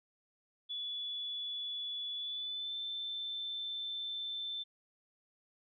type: tone with pitch glide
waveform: sine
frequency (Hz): 3429 to 3542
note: A7 to A7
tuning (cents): -45 to +11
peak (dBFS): -37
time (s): 0.69-4.64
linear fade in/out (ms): 20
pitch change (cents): +56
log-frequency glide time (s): 2.15-2.75
effects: none